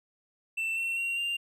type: tone with pitch steps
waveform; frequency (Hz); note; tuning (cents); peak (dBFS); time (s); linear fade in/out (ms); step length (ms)
triangle; 2674 / 2711 / 2749 / 2788; E7 / E7 / F7 / F7; +24 / +48 / -28 / -4; -27; 0.57-1.37; 10; 200
effects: none